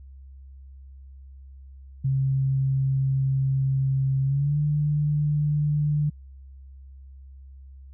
sine tone with pitch glide, 134.6 to 148.49 Hz, C3 to D3, +49 to +19 cents, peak -20 dBFS, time 2.04-6.1 s, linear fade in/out 10 ms, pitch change +170 cents, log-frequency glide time 4.23-4.59 s, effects added 67 Hz sine -42 dBFS peak until 7.93 s

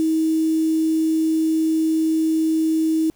sine tone with quantisation, 318.7 Hz, D#4, 42 cents sharp, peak -16 dBFS, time 0-3.1 s, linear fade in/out 0 ms, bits 6, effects pink hiss -61 dBFS RMS until 3.15 s

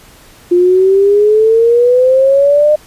sine exponential sweep, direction up, 349.2 to 610 Hz, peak -5 dBFS, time 0.51-2.76 s, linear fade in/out 10 ms, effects pink hiss -41 dBFS RMS until 2.86 s + resampled to 32000 Hz

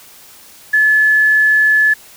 sine tone with quantisation, 1723 Hz, A6, 37 cents flat, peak -8 dBFS, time 0.73-1.94 s, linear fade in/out 10 ms, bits 6, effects white hiss -41 dBFS RMS until 2.16 s

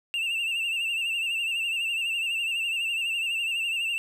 triangle tone with vibrato, 2725 Hz, F7, 43 cents flat, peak -24 dBFS, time 0.14-3.98 s, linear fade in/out 0 ms, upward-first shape sine, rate 12 Hz, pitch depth 66 cents each way, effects none

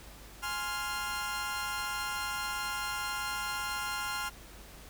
sawtooth chord, F minor, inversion first, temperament equal with one note detuned, 834.5 / 1046.5 / 1396.9 Hz, Ab5 / C6 / F6, +8 / 0 / 0 cents, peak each -37 / -35 / -32 dBFS, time 0.42-4.3 s, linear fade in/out 20 ms, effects added 50 Hz sine -52 dBFS peak until 4.89 s + pink hiss -52 dBFS RMS until 4.89 s

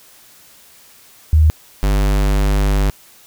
sine / square tone pair in turn, 77.78 / 49.71 Hz, D#2 / G1, 0 / +25 cents, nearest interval minor sixth, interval 775 cents, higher first, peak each -7 / -13 dBFS, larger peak first, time 1.33-1.5 / 1.83-2.9 s, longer second, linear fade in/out 0 ms, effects white hiss -46 dBFS RMS until 3.26 s

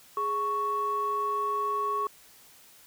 sine tone pair together, 416.2 / 1111 Hz, G#4 / C#6, +4 / +4 cents, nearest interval octave + perfect fourth, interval 1700 cents, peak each -33 / -26 dBFS, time 0.17-2.07 s, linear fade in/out 2 ms, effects tanh soft clip ceiling -20 dBFS + white hiss -55 dBFS RMS until 2.86 s

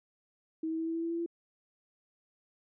sine tone with pitch steps, 320.2 / 322.8 / 325.4 / 328.1 / 330.7 / 333.4 / 336.1 / 338.8 Hz, D#4 / E4 / E4 / E4 / E4 / E4 / E4 / E4, +50 / -36 / -22 / -8 / +6 / +20 / +34 / +48 cents, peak -31 dBFS, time 0.63-1.262 s, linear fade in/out 5 ms, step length 79 ms, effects none

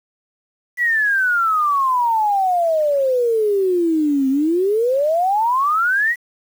sine exponential two-way sweep, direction down then up, 1980 to 261.6 to 1980 Hz, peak -14 dBFS, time 0.77-6.16 s, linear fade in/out 50 ms, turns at 4.29 s, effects 7-bit

